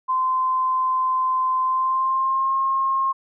sine tone with pitch glide, 1034 to 1072.3 Hz, C6 to C6, -21 to +42 cents, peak -18 dBFS, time 0.08-3.13 s, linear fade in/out 20 ms, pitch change +63 cents, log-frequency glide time 1.62-2.55 s, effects none

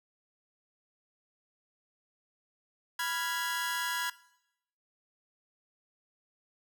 sawtooth chord, F diminished, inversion second, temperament equal, 987.8 / 1396.9 / 1661.2 Hz, Cb6 / F6 / Ab6, 0 / 0 / 0 cents, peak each -32 / -35 / -30 dBFS, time 2.99-4.1 s, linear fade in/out 5 ms, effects noise-tail reverb RT60 0.8 s tail -19 dB re dry

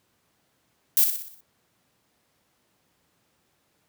violet noise with echo, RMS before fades -18 dBFS, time 0.97-1.04 s, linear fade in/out 0 ms, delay 61 ms, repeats 6, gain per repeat -6 dB, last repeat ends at 1.406 s, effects pink hiss -69 dBFS RMS until 3.88 s + high-pass 100 Hz 12 dB/octave

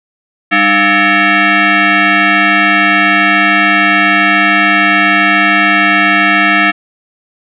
sine tone with frequency modulation, 198 Hz, G3, 18 cents sharp, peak -6 dBFS, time 0.51-6.72 s, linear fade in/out 20 ms, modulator 503 Hz, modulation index 4.9, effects none

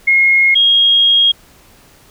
sine tone pair in turn, 2153 / 3264 Hz, C7 / G#7, +49 / -31 cents, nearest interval perfect fifth, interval 720 cents, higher second, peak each -7 dBFS, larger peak neither, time 0.07-0.55 / 0.55-1.32 s, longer second, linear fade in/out 10 ms, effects pink hiss -46 dBFS RMS until 2.1 s

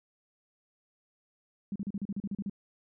sine tone bursts, 200 Hz, G3, 35 cents sharp, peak -31 dBFS, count 11, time 1.72-2.497 s, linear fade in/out 2 ms, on 37 ms, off 37 ms, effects none

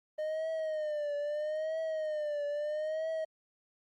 triangle tone with vibrato, 611 Hz, D#5, 32 cents flat, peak -30 dBFS, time 0.18-3.25 s, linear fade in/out 10 ms, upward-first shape triangle, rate 0.77 Hz, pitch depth 99 cents each way, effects Opus 24 kbps

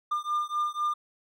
triangle beating tone pair, 1200 / 1204 Hz, D6 / D6, +37 / +43 cents, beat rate 4 Hz, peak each -28 dBFS, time 0.11-0.94 s, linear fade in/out 10 ms, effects none

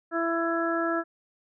harmonic tone, 333.4 Hz, E4, 20 cents sharp, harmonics 1 / 2 / 3 / 4 / 5, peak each -28 / -30 / -40 / -30 / -33 dBFS, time 0.11-1.04 s, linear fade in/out 50 ms, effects none

